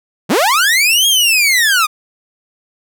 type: linear two-way sweep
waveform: sawtooth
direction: up then down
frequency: 132 to 3300 to 1189 Hz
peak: -6 dBFS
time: 0.29-1.87 s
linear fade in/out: 20 ms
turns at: 1.07 s
effects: none